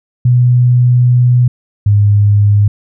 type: tone pair in turn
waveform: sine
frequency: 123.47 / 102.78 Hz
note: B2 / G#2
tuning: 0 / -18 cents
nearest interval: minor third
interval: 318 cents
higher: first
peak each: -5 dBFS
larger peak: neither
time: 0.25-1.48 / 1.86-2.68 s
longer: first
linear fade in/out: 5 ms
effects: none